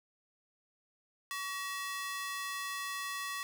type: ring-modulated tone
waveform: sawtooth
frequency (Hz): 1518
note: F#6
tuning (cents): +44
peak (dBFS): -30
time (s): 1.31-3.43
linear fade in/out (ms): 0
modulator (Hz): 390
effects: 11-bit

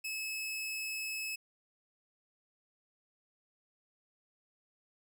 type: tone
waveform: sawtooth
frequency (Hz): 2590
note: E7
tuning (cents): -31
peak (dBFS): -33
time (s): 0.04-1.36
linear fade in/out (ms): 10
effects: none

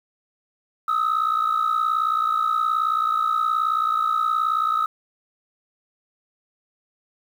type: tone pair together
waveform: sine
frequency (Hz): 1248 / 1306.8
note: D#6 / E6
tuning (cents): +5 / -15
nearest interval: minor second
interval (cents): 80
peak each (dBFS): -20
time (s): 0.88-4.86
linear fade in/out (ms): 5
effects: tanh soft clip ceiling -15 dBFS + 8-bit

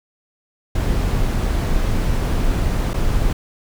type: noise with dropouts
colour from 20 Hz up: brown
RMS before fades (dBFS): -18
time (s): 0.75-3.33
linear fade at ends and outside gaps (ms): 5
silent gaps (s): 2.935-2.94
effects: none

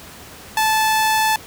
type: tone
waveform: sawtooth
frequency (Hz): 873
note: A5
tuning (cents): -14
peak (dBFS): -11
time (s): 0.57-1.36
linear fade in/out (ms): 2
effects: pink hiss -39 dBFS RMS until 1.46 s + high-pass 60 Hz 12 dB/octave

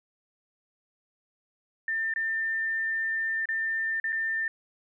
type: tone with dropouts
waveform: sine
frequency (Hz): 1796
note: A6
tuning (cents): +35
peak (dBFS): -26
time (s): 1.88-4.48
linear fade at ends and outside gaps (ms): 2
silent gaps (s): 2.138-2.16 / 3.456-3.488 / 4-4.041 / 4.123-4.127
effects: none

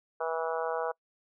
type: harmonic tone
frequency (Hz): 162.9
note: E3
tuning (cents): -20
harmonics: 3 / 4 / 5 / 6 / 7 / 8 / 9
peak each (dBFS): -33 / -35 / -37 / -39 / -40 / -41 / -42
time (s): 0.2-0.92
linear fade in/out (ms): 10
effects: noise-tail reverb RT60 0.1 s tail -26 dB re dry

